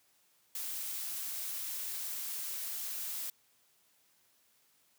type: noise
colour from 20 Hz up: blue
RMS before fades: -39 dBFS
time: 0.55-3.3 s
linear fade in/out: 2 ms
effects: white hiss -70 dBFS RMS until 4.98 s + high-pass 80 Hz 12 dB/octave